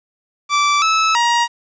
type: tone with pitch steps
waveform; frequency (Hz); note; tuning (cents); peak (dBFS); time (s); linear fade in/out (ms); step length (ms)
sawtooth; 1164 / 1304 / 946; D6 / E6 / A#5; -16 / -19 / +25; -9; 0.49-1.48; 50; 330
effects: resampled to 16000 Hz + 8-bit